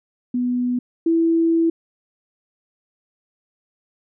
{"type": "tone pair in turn", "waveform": "sine", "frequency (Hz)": [246.9, 330.4], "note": ["B3", "E4"], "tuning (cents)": [0, 4], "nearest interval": "perfect fourth", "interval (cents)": 504, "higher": "second", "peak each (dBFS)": [-18, -14], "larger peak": "second", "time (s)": [[0.34, 0.79], [1.06, 1.7]], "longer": "second", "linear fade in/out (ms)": 5, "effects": []}